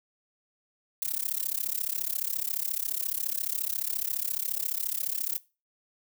violet noise with amplitude modulation, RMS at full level -27 dBFS, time 1.02-5.38 s, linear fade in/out 0 ms, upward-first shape sine, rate 34.4 Hz, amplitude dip 100%, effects noise-tail reverb RT60 0.3 s tail -20 dB re dry

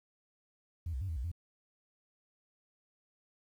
sine tone with pitch steps, 83.5 / 64.4 / 95.5 / 80.4 / 61.1 / 85.6 Hz, E2 / C2 / G2 / E2 / B1 / F2, +23 / -27 / -45 / -43 / -18 / -34 cents, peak -33 dBFS, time 0.86-1.316 s, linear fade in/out 5 ms, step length 76 ms, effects tanh soft clip ceiling -30 dBFS + 11-bit

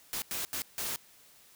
white noise bursts at uneven times, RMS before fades -35 dBFS, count 4, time 0.13-0.22 / 0.31-0.45 / 0.53-0.62 / 0.78-0.96 s, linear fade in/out 0 ms, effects white hiss -59 dBFS RMS until 1.55 s

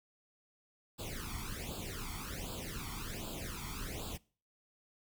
pink noise with flanger, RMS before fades -42 dBFS, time 0.98-4.18 s, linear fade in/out 20 ms, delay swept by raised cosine 0.25 to 0.91 ms, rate 1.3 Hz, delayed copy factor +0.95, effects noise-tail reverb RT60 0.4 s tail -23 dB re dry

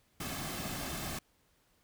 pink noise with comb filter, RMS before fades -39 dBFS, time 0.2-1.19 s, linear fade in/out 5 ms, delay 2.1 ms, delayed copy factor -0.5, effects pink hiss -71 dBFS RMS until 1.83 s

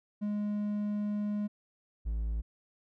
triangle tone pair in turn, 207.7 / 55.12 Hz, G#3 / A1, 0 / +4 cents, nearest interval octave + major seventh, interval 2296 cents, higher first, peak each -28 dBFS, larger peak neither, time 0.21-1.48 / 2.05-2.42 s, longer first, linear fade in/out 20 ms, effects none

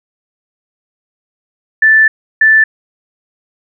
sine tone bursts at uneven times, 1760 Hz, A6, in tune, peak -4 dBFS, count 2, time 1.82-2.08 / 2.41-2.64 s, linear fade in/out 5 ms, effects none

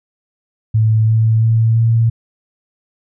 sine tone with pitch steps, 110 / 111.47 / 112.96 / 114.47 Hz, A2 / A2 / A2 / A#2, 0 / +23 / +46 / -31 cents, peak -9 dBFS, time 0.74-2.1 s, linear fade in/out 10 ms, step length 340 ms, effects none

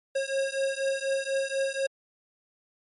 square beating tone pair, 540 / 544.1 Hz, C#5 / C#5, -45 / -32 cents, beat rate 4.1 Hz, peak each -30 dBFS, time 0.15-1.87 s, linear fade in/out 10 ms, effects MP3 48 kbps

